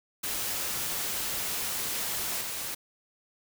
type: noise with level steps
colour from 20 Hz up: white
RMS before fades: -32 / -35 dBFS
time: 0.23-2.75 s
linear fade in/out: 10 ms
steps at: 2.41 s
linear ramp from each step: 2 ms
effects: none